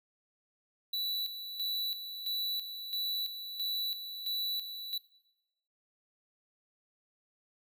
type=tone with tremolo; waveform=square; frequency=3951 Hz; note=B7; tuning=in tune; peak=-32 dBFS; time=0.93-4.98 s; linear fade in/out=5 ms; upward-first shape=square; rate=1.5 Hz; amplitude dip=60%; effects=noise-tail reverb RT60 0.9 s tail -20 dB re dry